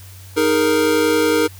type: chord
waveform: square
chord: D# suspended fourth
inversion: none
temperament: equal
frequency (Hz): 311.1 / 415.3 / 466.2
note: D#4 / G#4 / A#4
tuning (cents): 0 / 0 / 0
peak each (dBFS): -19 / -22 / -17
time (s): 0.36-1.48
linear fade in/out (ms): 20
effects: added 94 Hz sine -37 dBFS peak until 1.59 s + white hiss -44 dBFS RMS until 1.59 s